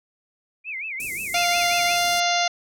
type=tone with vibrato; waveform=sine; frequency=2330 Hz; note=D7; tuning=14 cents flat; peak=-28 dBFS; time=0.64-1.98 s; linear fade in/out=50 ms; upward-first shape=sine; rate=5.6 Hz; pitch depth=220 cents each way
type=band-stop noise; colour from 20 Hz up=white; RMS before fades=-31 dBFS; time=1-2.2 s; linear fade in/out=0 ms; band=390 to 7200 Hz; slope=24 dB/octave
type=harmonic tone; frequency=698.5 Hz; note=F5; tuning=in tune; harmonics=1 / 2 / 3 / 4 / 5 / 6 / 7 / 8 / 9; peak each=-22 / -29 / -27 / -29 / -29 / -30 / -32 / -32 / -31 dBFS; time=1.34-2.48 s; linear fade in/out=5 ms
effects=low-pass 12000 Hz 12 dB/octave